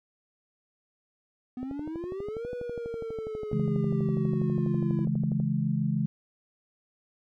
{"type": "exponential two-way sweep", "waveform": "triangle", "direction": "up then down", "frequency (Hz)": [246.9, 493.9, 332.8], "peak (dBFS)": -31, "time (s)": [1.57, 5.05], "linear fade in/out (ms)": 2, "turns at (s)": 2.5}
{"type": "click train", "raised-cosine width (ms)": 2, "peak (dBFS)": -26, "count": 47, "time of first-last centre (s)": [1.63, 5.4], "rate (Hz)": 12.2}
{"type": "chord", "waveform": "sine", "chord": "C# minor", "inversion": "none", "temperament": "equal with one note detuned", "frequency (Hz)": [138.59, 164.81, 212], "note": ["C#3", "E3", "G#3"], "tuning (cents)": [0, 0, 36], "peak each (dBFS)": -29, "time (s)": [3.53, 6.06], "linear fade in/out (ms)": 0}
{"effects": []}